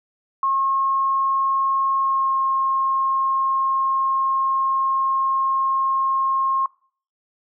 sine tone with pitch glide, 1080 to 1071.9 Hz, C#6 to C6, -45 to +42 cents, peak -17 dBFS, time 0.43-6.66 s, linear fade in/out 2 ms, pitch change -13 cents, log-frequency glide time 2-2.35 s, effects noise-tail reverb RT60 0.5 s tail -24 dB re dry

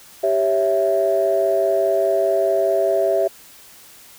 sine chord, C# diminished, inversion second, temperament equal, 392 / 554.4 / 659.3 Hz, G4 / C#5 / E5, 0 / 0 / 0 cents, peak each -20 / -21 / -17 dBFS, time 0.23-3.28 s, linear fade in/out 10 ms, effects tanh soft clip ceiling -7 dBFS + white hiss -45 dBFS RMS until 4.18 s

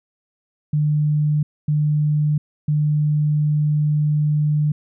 sine tone bursts at uneven times, 150 Hz, D3, 37 cents sharp, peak -15 dBFS, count 3, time 0.73-1.43 / 1.68-2.38 / 2.68-4.72 s, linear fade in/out 5 ms, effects none

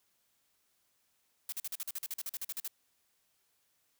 blue noise bursts, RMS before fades -38 dBFS, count 16, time 1.49-2.678 s, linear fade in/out 2 ms, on 33 ms, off 44 ms, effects white hiss -75 dBFS RMS until 3.99 s

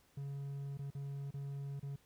triangle tone with dropouts, 139.7 Hz, C#3, 14 cents sharp, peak -38 dBFS, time 0.17-1.96 s, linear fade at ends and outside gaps 5 ms, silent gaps 0.774-0.79 / 0.905-0.949 / 1.308-1.34 / 1.797-1.828 s, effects pink hiss -70 dBFS RMS until 2.05 s

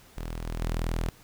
sawtooth tone with level steps, 40.92 Hz, E1, 12 cents flat, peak -29 / -27 / -23 dBFS, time 0.17-1.09 s, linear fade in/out 0 ms, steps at 0.45 / 0.6 s, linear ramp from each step 10 ms, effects pink hiss -55 dBFS RMS until 1.23 s

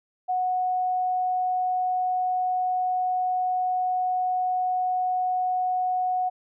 sine tone, 735 Hz, F#5, 12 cents flat, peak -22 dBFS, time 0.28-6.3 s, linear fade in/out 20 ms, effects none

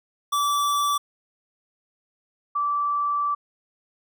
square / sine tone pair in turn, 1158 / 1162.1 Hz, D6 / D6, -25 / -19 cents, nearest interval unison, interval 6 cents, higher second, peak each -21 dBFS, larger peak neither, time 0.32-0.98 / 2.55-3.35 s, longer second, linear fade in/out 10 ms, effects none

